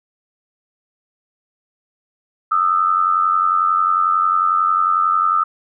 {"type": "tone pair together", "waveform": "sine", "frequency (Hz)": [1227.4, 1318.5], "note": ["D#6", "E6"], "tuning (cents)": [-24, 0], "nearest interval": "minor second", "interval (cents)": 124, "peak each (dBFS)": -16, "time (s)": [2.51, 5.44], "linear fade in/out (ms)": 10, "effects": []}